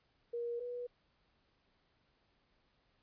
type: tone pair in turn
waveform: sine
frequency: 473.5 / 487.4 Hz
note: A#4 / B4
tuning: +27 / -23 cents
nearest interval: minor second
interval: 50 cents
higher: second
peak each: -36 / -39 dBFS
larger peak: first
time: 0.33-0.6 / 0.6-0.87 s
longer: neither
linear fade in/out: 10 ms
effects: pink hiss -75 dBFS RMS until 3.02 s + resampled to 11025 Hz